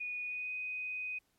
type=tone with pitch glide; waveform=sine; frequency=2465 to 2499 Hz; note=D#7 to D#7; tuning=-17 to +7 cents; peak=-36 dBFS; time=0-1.19 s; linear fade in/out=10 ms; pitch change=+24 cents; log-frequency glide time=0.25-0.51 s; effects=pink hiss -75 dBFS RMS until 1.38 s + MP3 64 kbps